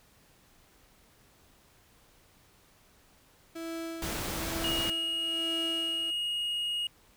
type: tone with tremolo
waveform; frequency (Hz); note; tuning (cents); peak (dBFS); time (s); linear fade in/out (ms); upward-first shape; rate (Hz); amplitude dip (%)
35% pulse; 329.6; E4; 0; -33; 3.55-6.11; 10; sine; 1.1; 70
type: noise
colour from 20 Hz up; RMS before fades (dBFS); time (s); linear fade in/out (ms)
pink; -35; 4.02-4.9; 2
type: tone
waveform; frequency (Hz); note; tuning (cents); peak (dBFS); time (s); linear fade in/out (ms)
triangle; 2873; F7; +48; -28; 4.64-6.87; 2
effects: pink hiss -62 dBFS RMS until 7.16 s